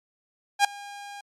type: tone with ADSR envelope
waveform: sawtooth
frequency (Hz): 810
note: G#5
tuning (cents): -43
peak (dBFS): -10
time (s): 0.59-1.21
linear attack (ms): 56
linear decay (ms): 4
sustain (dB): -24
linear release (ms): 6
effects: low-pass 9000 Hz 12 dB/octave + MP3 64 kbps